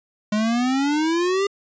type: exponential sweep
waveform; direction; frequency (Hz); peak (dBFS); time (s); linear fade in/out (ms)
square; up; 207.7 to 404.8; -19; 0.32-1.47; 5
effects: resampled to 16000 Hz